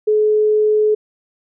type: tone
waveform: sine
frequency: 426.6 Hz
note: G#4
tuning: 46 cents sharp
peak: -11 dBFS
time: 0.07-0.95 s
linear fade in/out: 10 ms
effects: none